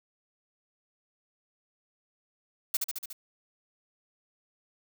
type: noise with echo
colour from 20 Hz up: blue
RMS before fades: -26 dBFS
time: 2.74-2.77 s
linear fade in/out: 5 ms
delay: 72 ms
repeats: 5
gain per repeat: -3 dB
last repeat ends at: 3.13 s
effects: none